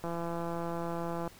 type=click train; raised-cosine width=1 ms; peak=-23 dBFS; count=210; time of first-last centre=0.04-1.277 s; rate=169 Hz; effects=pink hiss -55 dBFS RMS until 1.39 s